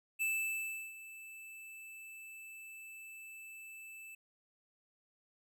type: tone with ADSR envelope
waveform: square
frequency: 2637 Hz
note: E7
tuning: in tune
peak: -32 dBFS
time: 0.19-4.15 s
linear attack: 28 ms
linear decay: 710 ms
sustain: -17 dB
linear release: 5 ms
effects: none